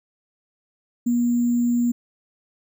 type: tone with sample-and-hold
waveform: sine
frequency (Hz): 239.8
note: A#3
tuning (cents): +49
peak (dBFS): -17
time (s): 1.06-1.92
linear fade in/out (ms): 10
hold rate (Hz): 7350
effects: none